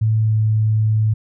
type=tone with pitch glide; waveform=sine; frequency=109.9 to 108.76 Hz; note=A2 to A2; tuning=-2 to -20 cents; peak=-13 dBFS; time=0.01-1.14 s; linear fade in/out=10 ms; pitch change=-18 cents; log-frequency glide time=0.19-0.36 s; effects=none